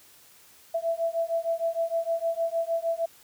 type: beating tone pair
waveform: sine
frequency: 662 / 668.5 Hz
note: E5 / E5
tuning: +7 / +24 cents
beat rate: 6.5 Hz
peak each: -28 dBFS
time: 0.74-3.06 s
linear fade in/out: 10 ms
effects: white hiss -55 dBFS RMS until 3.23 s

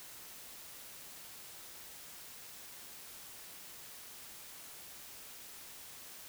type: silence
effects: white hiss -51 dBFS RMS until 6.28 s

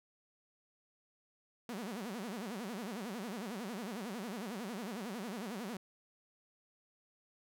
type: tone with vibrato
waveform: sawtooth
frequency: 214.5 Hz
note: A3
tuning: 44 cents flat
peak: -36 dBFS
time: 1.69-5.77 s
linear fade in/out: 2 ms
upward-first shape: sine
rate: 11 Hz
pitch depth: 260 cents each way
effects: none

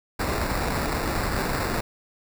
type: noise with sample-and-hold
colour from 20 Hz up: pink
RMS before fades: -26 dBFS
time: 0.19-1.81 s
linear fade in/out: 10 ms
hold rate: 3150 Hz
effects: none

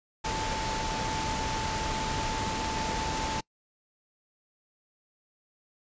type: tone in noise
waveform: sine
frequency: 880 Hz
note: A5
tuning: in tune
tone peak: -33 dBFS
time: 0.24-3.41 s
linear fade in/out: 10 ms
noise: pink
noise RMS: -32 dBFS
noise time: 0.24-3.41 s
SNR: -4 dB
effects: noise-tail reverb RT60 0.1 s tail -25 dB re dry + resampled to 16000 Hz

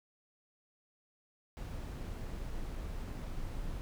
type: noise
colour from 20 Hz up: brown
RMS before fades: -40 dBFS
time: 1.57-3.81 s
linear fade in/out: 0 ms
effects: none

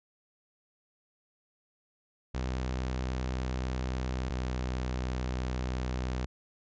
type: tone pair in turn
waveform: sawtooth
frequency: 63.6 / 63.01 Hz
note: C2 / B1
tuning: -48 / +35 cents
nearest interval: unison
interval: 17 cents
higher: first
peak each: -27 dBFS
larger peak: neither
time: 2.34-4.3 / 4.3-6.26 s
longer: neither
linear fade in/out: 10 ms
effects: resampled to 16000 Hz

